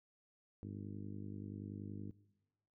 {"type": "harmonic tone", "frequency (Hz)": 50.5, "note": "G#1", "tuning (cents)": -48, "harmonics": [2, 3, 4, 5, 6, 7, 8, 9], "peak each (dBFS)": [-47, -55, -50, -53, -53, -58, -65, -64], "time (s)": [0.63, 2.11], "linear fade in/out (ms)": 0, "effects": ["noise-tail reverb RT60 1.0 s tail -20 dB re dry"]}